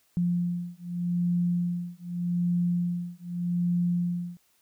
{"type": "beating tone pair", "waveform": "sine", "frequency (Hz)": [174.61, 175.44], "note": ["F3", "F3"], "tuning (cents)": [0, 8], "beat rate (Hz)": 0.83, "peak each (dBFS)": -28, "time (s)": [0.17, 4.37], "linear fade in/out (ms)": 0, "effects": ["white hiss -67 dBFS RMS until 4.61 s"]}